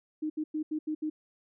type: tone bursts at uneven times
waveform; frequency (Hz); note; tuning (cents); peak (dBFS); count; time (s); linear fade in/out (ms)
sine; 308.4; D#4; -15; -29; 6; 0.22-0.3 / 0.37-0.44 / 0.54-0.63 / 0.71-0.79 / 0.87-0.95 / 1.02-1.1; 10
effects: none